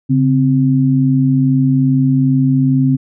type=tone pair together; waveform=sine; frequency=139.18 / 261.6 Hz; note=C#3 / C4; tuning=+7 / 0 cents; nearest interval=major seventh; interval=1093 cents; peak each=-12 dBFS; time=0.09-2.97 s; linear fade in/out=20 ms; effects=none